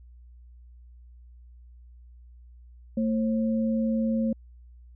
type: tone pair together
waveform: sine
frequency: 225.2 / 535.6 Hz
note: A3 / C5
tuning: +40 / +40 cents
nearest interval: octave + minor third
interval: 1500 cents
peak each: -23 / -32 dBFS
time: 2.97-4.33 s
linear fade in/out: 5 ms
effects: added 60 Hz sine -47 dBFS peak until 4.95 s